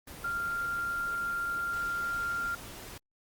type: tone in noise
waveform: sine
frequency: 1391 Hz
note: F6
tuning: 7 cents flat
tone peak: -30 dBFS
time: 0.24-2.55 s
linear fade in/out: 5 ms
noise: pink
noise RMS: -45 dBFS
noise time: 0.07-2.98 s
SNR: +12 dB
effects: Opus 24 kbps